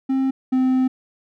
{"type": "tone pair in turn", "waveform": "triangle", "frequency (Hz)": [265.8, 258.5], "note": ["C4", "C4"], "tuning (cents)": [27, -21], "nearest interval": "unison", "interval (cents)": 48, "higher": "first", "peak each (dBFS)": [-15, -13], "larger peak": "second", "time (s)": [[0.09, 0.31], [0.52, 0.88]], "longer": "second", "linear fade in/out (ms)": 10, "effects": []}